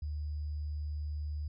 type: tone with sample-and-hold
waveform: sine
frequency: 75 Hz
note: D2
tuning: 37 cents sharp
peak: -34 dBFS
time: 0.02-1.48 s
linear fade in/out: 5 ms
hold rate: 4900 Hz
effects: resampled to 16000 Hz